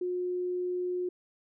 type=tone; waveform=sine; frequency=360 Hz; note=F#4; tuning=47 cents flat; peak=-29 dBFS; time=0.01-1.09 s; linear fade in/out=5 ms; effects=none